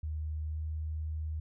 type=tone with pitch glide; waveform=sine; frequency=77.2 to 77.96 Hz; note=D#2 to D#2; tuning=-13 to +4 cents; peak=-33 dBFS; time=0.03-1.4 s; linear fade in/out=5 ms; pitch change=+17 cents; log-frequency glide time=0.46-0.59 s; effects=none